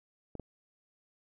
clicks, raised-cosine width 2 ms, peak -28 dBFS, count 2, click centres 0.353 / 0.397 s, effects none

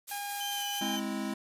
blue noise with tremolo, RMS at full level -39 dBFS, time 0.07-0.81 s, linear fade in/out 20 ms, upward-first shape square, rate 4.5 Hz, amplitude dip 30%
sawtooth tone, 812 Hz, G#5, 39 cents flat, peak -32 dBFS, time 0.11-0.97 s, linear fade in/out 5 ms
35% pulse tone with vibrato, 3066 Hz, G7, 39 cents flat, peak -33 dBFS, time 0.4-1 s, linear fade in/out 10 ms, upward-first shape triangle, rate 2.6 Hz, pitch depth 39 cents each way
square chord, Ab augmented, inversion none, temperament equal, 207.7 / 261.6 / 329.6 Hz, Ab3 / C4 / E4, 0 / 0 / 0 cents, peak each -36 / -38 / -39 dBFS, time 0.81-1.34 s, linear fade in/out 5 ms
effects resampled to 32000 Hz

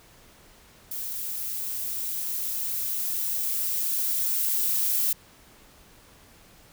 violet noise with level ramp, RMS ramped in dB -33 to -24 dBFS, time 0.91-5.13 s, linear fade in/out 5 ms, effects pink hiss -54 dBFS RMS until 6.72 s

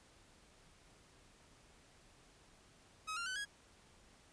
sawtooth tone with pitch steps, 1272 / 1387.1 / 1512.7 / 1649.6 Hz, D#6 / F6 / F#6 / G#6, +38 / -12 / +38 / -12 cents, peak -36 dBFS, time 3.07-3.454 s, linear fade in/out 20 ms, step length 96 ms, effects pink hiss -65 dBFS RMS until 4.32 s + resampled to 22050 Hz

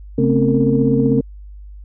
sine tone cluster, 136.2 / 221.6 / 254.5 / 270.4 / 457 Hz, C#3 / A3 / C4 / C#4 / A#4, -30 / +13 / -48 / -43 / -34 cents, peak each -18 dBFS, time 0.18-1.21 s, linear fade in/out 5 ms, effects tanh soft clip ceiling -1 dBFS + added 50 Hz sine -33 dBFS peak until 1.84 s

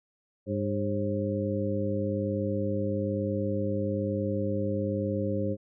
harmonic tone with a mistuned harmonic, 101.1 Hz, G#2, 46 cents flat, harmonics 1 / 2 / 3 / 4 / 5, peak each -32 / -32 / -34 / -36 / -32 dBFS, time 0.46-5.57 s, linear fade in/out 50 ms, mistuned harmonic 5, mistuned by +92 cents, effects none

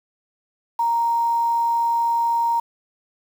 sine tone with quantisation, 932 Hz, A#5, 1 cent flat, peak -17 dBFS, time 0.79-2.6 s, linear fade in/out 5 ms, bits 7, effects none

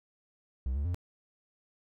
triangle tone with pitch steps, 64.3 / 71.5 / 88 Hz, C2 / D2 / F2, -30 / -46 / +14 cents, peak -27 dBFS, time 0.66-0.945 s, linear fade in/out 0 ms, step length 95 ms, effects none

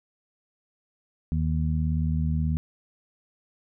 harmonic tone, 78.5 Hz, D#2, 16 cents sharp, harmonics 1 / 2 / 3, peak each -25 / -26 / -32 dBFS, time 1.32-2.57 s, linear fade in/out 0 ms, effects none

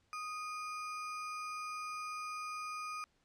sine tone with sample-and-hold, 1244.5 Hz, D#6, in tune, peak -39 dBFS, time 0.13-3.04 s, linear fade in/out 0 ms, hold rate 3675 Hz, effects pink hiss -75 dBFS RMS until 3.24 s + low-pass 7000 Hz 12 dB/octave

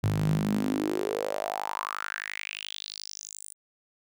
sawtooth tone with high-pass filter sweep, 51.4 Hz, G#1, 17 cents flat, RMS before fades -31 dBFS, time 0.03-3.54 s, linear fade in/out 5 ms, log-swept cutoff 110 to 9300 Hz, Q 6.1, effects none

